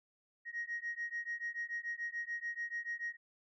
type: beating tone pair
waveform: sine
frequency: 1877 / 1883.9 Hz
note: A#6 / A#6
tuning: +11 / +18 cents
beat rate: 6.9 Hz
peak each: -40 / -40 dBFS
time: 0.45-3.17 s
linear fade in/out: 50 ms
effects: tanh soft clip ceiling -32 dBFS